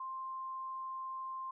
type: tone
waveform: sine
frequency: 1051 Hz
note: C6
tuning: 7 cents sharp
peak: -39 dBFS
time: 0-1.51 s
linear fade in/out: 5 ms
effects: none